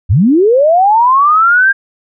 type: linear sweep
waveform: sine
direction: up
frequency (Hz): 71.4 to 1617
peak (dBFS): -5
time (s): 0.09-1.73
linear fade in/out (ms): 20
effects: none